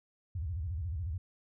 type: tone with vibrato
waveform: sine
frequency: 81.9 Hz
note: E2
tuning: 11 cents flat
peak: -33 dBFS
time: 0.35-1.18 s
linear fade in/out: 5 ms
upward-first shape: square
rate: 14 Hz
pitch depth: 230 cents each way
effects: none